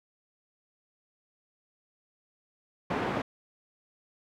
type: band-pass noise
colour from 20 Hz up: pink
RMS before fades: -31 dBFS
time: 2.9-3.22 s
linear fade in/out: 5 ms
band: 170 to 1600 Hz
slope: 12 dB/octave
effects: none